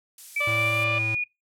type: noise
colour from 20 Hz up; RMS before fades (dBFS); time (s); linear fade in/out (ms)
violet; -37; 0.18-0.84; 2
type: tone with pitch glide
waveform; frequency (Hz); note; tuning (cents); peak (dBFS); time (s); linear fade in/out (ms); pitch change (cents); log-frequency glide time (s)
sine; 2313 to 2449; D7 to D#7; -27 to -28; -23; 0.36-1.24; 5; +99; 0.48-1.05
type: harmonic tone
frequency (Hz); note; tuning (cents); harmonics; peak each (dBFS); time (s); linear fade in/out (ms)
587.3; D5; 0; 1 / 2 / 3 / 4 / 5 / 6 / 7 / 8; -31 / -31 / -43 / -42 / -38 / -40 / -52 / -52; 0.4-0.99; 10
type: tone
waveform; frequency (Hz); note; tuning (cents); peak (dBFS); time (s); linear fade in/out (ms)
square; 110.7; A2; +11; -30; 0.47-1.15; 5
effects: noise-tail reverb RT60 0.2 s tail -23 dB re dry + low-pass 10000 Hz 12 dB/octave